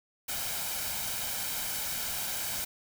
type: noise with comb filter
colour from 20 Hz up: white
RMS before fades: -34 dBFS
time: 0.28-2.65 s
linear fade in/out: 10 ms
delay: 1.3 ms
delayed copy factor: +0.5
effects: none